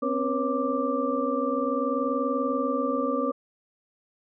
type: tone cluster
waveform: sine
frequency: 254.3 / 274.8 / 483.8 / 551 / 1177 Hz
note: C4 / C#4 / B4 / C#5 / D6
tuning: -49 / -15 / -36 / -11 / +3 cents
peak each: -30 dBFS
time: 0.02-3.32 s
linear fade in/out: 10 ms
effects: none